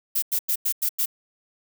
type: noise bursts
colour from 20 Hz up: violet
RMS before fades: -23 dBFS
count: 6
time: 0.15-1.059 s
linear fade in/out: 10 ms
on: 74 ms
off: 93 ms
effects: none